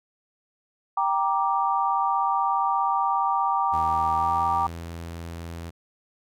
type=chord; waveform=sine; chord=G minor; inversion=none; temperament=just; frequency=784 / 940.8 / 1176 Hz; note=G5 / Bb5 / D6; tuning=0 / +16 / +2 cents; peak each=-25 dBFS; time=0.97-4.67 s; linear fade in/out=5 ms
type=tone with pitch glide; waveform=sawtooth; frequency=80 to 83.98 Hz; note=D#2 to E2; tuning=+49 to +33 cents; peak=-30 dBFS; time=3.72-5.71 s; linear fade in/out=20 ms; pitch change=+84 cents; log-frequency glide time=4.18-4.32 s
effects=none